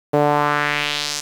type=tone with band-pass filter sweep; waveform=sawtooth; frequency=146.83 Hz; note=D3; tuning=in tune; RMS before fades=-19 dBFS; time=0.13-1.21 s; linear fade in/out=10 ms; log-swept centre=520 to 6500 Hz; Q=1.9; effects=7-bit